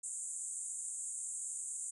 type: band-pass noise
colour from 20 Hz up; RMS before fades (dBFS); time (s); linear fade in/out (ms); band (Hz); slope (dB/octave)
white; -42; 0.03-1.91; 10; 7000 to 9300; 96
effects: none